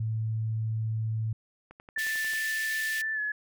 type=tone; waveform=sine; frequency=110.7 Hz; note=A2; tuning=11 cents sharp; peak=-27 dBFS; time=0-1.33 s; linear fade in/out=5 ms
type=click train; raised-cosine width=0.5 ms; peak=-33 dBFS; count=8; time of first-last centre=1.71-2.335 s; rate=11.2 Hz
type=tone with pitch glide; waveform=sine; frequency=1763 to 1702 Hz; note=A6 to G#6; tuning=+3 to +42 cents; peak=-28 dBFS; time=1.96-3.32 s; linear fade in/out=5 ms; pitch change=-61 cents; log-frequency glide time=3.14-3.2 s
type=high-pass noise; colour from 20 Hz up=pink; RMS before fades=-38 dBFS; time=1.98-3.02 s; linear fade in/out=10 ms; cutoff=1800 Hz; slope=96 dB/octave
effects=none